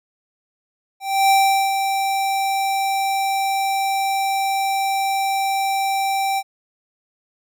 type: tone with ADSR envelope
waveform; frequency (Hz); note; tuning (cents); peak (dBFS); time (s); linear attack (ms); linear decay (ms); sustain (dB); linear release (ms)
square; 781; G5; -7; -12; 1-6.43; 300; 410; -7; 49
effects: none